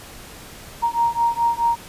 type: beating tone pair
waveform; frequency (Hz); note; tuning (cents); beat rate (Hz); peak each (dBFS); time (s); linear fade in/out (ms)
sine; 932.3 / 937; A#5 / A#5; 0 / +9; 4.7; -20; 0.82-1.76; 20
effects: pink hiss -40 dBFS RMS until 1.88 s + resampled to 32000 Hz